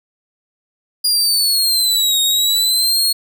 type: exponential two-way sweep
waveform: sawtooth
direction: down then up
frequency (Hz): 4867 to 3729 to 4327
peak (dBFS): -10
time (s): 1.04-3.13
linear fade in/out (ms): 10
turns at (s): 2.21
effects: none